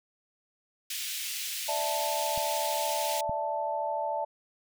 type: high-pass noise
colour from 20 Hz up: pink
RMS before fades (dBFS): -35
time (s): 0.9-3.21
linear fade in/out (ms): 5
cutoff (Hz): 2400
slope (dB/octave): 24
type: chord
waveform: sine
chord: D suspended second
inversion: none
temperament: just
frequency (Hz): 587.3 / 660.7 / 881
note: D5 / E5 / A5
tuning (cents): 0 / +4 / +2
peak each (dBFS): -34 / -34 / -31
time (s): 1.68-4.25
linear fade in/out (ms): 10
type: clicks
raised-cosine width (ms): 5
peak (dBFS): -30 / -25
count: 2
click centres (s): 2.377 / 3.295
effects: none